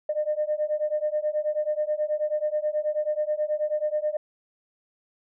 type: beating tone pair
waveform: sine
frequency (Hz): 601 / 610.3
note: D5 / D#5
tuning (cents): +40 / -34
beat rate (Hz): 9.3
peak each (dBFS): -26 / -26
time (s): 0.09-4.17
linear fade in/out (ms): 5
effects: tanh soft clip ceiling -16 dBFS